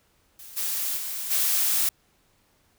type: noise with level steps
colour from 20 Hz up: blue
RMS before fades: -44 / -28 / -32 / -23 dBFS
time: 0.39-1.89 s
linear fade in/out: 2 ms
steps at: 0.56 / 0.96 / 1.3 s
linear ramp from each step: 20 ms
effects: pink hiss -65 dBFS RMS until 2.78 s